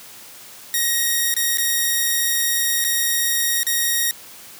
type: tone with dropouts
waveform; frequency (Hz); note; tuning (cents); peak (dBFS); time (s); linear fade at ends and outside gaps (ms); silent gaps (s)
5% pulse; 1877; A#6; +11; -7; 0.74-4.11; 1; 1.341-1.365 / 1.573-1.583 / 2.842-2.847 / 3.632-3.667
effects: white hiss -41 dBFS RMS until 4.59 s + high-pass 80 Hz 12 dB/octave